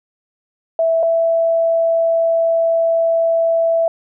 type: tone pair in turn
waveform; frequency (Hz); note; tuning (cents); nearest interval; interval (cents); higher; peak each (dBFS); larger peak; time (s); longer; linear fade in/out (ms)
sine; 657 / 662; E5 / E5; -6 / +7; unison; 13; second; -12; neither; 0.79-1.03 / 1.03-3.88; second; 2
effects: none